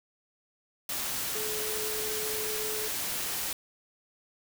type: tone in noise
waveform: sine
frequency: 430.3 Hz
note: A4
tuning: 39 cents flat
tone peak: -36 dBFS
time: 1.35-2.88 s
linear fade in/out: 2 ms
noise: white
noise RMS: -33 dBFS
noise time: 0.89-3.53 s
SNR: -6 dB
effects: none